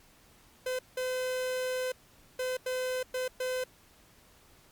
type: tone bursts at uneven times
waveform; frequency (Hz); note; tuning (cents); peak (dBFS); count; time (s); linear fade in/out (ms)
45% pulse; 510; C5; -44; -30; 6; 0.66-0.79 / 0.97-1.92 / 2.39-2.57 / 2.66-3.03 / 3.14-3.28 / 3.4-3.64; 5
effects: pink hiss -60 dBFS RMS until 4.71 s + MP3 96 kbps